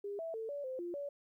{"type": "tone with pitch steps", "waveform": "sine", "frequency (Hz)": [404.7, 657, 446.2, 573, 518, 348.1, 570], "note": ["G#4", "E5", "A4", "D5", "C5", "F4", "C#5"], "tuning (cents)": [-45, -6, 24, -43, -17, -6, 48], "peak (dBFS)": -38, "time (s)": [0.04, 1.09], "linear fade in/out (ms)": 5, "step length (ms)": 150, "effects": ["13-bit"]}